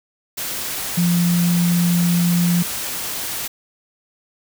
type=tone in noise; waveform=sine; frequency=173.7 Hz; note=F3; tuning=9 cents flat; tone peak=-14 dBFS; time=0.97-2.63 s; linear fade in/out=10 ms; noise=white; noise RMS=-26 dBFS; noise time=0.37-3.48 s; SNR=+9 dB; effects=none